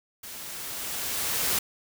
white noise with level ramp, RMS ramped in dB -41 to -25 dBFS, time 0.23-1.59 s, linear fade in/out 5 ms, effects none

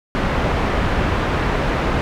pink low-pass noise, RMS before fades -19 dBFS, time 0.15-2.01 s, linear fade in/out 0 ms, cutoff 2000 Hz, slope 12 dB/octave, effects none

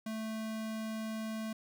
square tone, 220 Hz, A3, in tune, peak -37 dBFS, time 0.06-1.53 s, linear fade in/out 5 ms, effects none

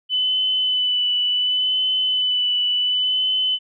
sine tone with vibrato, 3000 Hz, F#7, 23 cents sharp, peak -17 dBFS, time 0.09-3.59 s, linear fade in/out 50 ms, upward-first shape sine, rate 0.69 Hz, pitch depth 19 cents each way, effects none

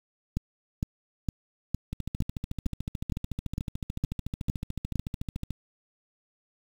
two click trains, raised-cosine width 5 ms, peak -15 / -20 dBFS, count 11 / 50, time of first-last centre 0.37-4.957 / 1.93-5.507 s, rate 2.18 / 13.7 Hz, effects 7-bit

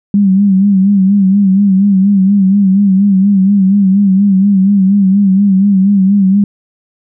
sine tone with vibrato, 195.9 Hz, G3, 1 cent flat, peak -5 dBFS, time 0.14-6.44 s, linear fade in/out 2 ms, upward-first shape sine, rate 4.2 Hz, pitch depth 75 cents each way, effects none

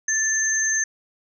sine tone pair together, 1760 / 6290 Hz, A6 / G8, 0 / +5 cents, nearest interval octave + minor seventh, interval 2205 cents, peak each -23 / -21 dBFS, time 0.08-0.84 s, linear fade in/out 5 ms, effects none

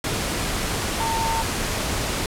sine tone in noise, 905 Hz, A5, 48 cents sharp, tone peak -23 dBFS, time 1-1.42 s, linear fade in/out 2 ms, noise pink, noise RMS -25 dBFS, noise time 0.04-2.26 s, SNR -1 dB, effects low-pass 11000 Hz 12 dB/octave

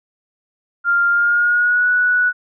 sine tone with pitch glide, 1396.9 to 1474 Hz, F6 to F#6, 0 to -7 cents, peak -12 dBFS, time 0.84-2.33 s, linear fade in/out 50 ms, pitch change +93 cents, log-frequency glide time 1.09-1.89 s, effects none

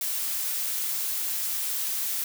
blue noise, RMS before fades -29 dBFS, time 0.01-2.24 s, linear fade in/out 2 ms, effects none

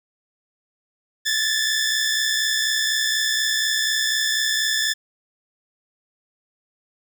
15% pulse tone pair together, 1715 / 1779.1 Hz, A6 / A6, -45 / +19 cents, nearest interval minor second, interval 64 cents, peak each -16 dBFS, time 1.25-4.94 s, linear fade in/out 20 ms, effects none

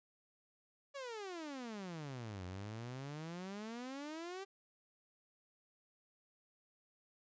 sawtooth exponential two-way sweep, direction down then up, 575 to 88.8 to 397.4 Hz, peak -40 dBFS, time 0.94-4.45 s, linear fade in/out 20 ms, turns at 2.45 s, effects resampled to 16000 Hz

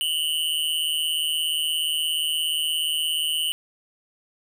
square tone with amplitude modulation, 2960 Hz, F#7, in tune, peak -19 dBFS, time 0.01-3.52 s, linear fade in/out 0 ms, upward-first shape sine, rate 157 Hz, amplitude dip 90%, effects none

